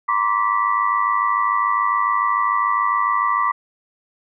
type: tone cluster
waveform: sine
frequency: 955 / 1048 / 1155 / 1960 Hz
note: A#5 / C6 / D6 / B6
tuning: +42 / +2 / -29 / -14 cents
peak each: -26 / -22 / -18 / -26 dBFS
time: 0.08-3.52 s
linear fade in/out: 10 ms
effects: none